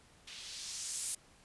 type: noise with low-pass filter sweep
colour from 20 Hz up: violet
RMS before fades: -42 dBFS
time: 0.27-1.15 s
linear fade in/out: 5 ms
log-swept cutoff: 3100 to 10000 Hz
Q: 1.5
effects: pink hiss -63 dBFS RMS until 1.44 s + resampled to 24000 Hz